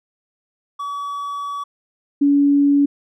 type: tone pair in turn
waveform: triangle / sine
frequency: 1139 / 284.1 Hz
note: C#6 / C#4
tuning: +47 / +43 cents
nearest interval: 2 octaves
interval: 2404 cents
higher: first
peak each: -22 / -11 dBFS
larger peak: second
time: 0.79-1.64 / 2.21-2.86 s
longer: first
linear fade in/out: 10 ms
effects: none